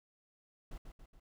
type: noise with echo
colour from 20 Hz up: brown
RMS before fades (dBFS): -44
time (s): 0.71-0.78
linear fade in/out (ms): 5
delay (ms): 140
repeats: 3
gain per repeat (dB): -5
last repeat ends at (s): 1.2
effects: none